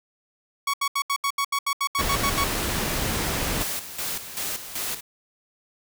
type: tone bursts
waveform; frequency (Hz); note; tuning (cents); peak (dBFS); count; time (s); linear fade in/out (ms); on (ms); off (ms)
sawtooth; 1117; C#6; +13; -18; 13; 0.67-2.441; 5; 67; 75
type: noise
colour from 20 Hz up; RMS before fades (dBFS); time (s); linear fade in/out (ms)
pink; -26; 1.98-3.64; 20
type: noise with tremolo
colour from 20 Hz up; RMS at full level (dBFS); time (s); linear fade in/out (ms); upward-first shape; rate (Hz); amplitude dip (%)
white; -29; 3.6-5.01; 10; square; 2.6; 65
effects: none